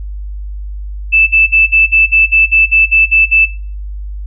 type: tone bursts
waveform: sine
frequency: 2637 Hz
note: E7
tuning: in tune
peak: -5 dBFS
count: 12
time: 1.12-3.459 s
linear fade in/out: 20 ms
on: 150 ms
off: 49 ms
effects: noise-tail reverb RT60 0.4 s tail -17 dB re dry + added 50 Hz sine -20 dBFS peak until 4.26 s